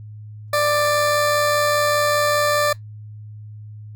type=tone with amplitude modulation; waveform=20% pulse; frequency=590 Hz; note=D5; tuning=8 cents sharp; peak=-10 dBFS; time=0.53-2.73 s; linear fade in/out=5 ms; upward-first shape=sine; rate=85 Hz; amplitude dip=25%; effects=added 106 Hz sine -34 dBFS peak until 3.95 s + Opus 48 kbps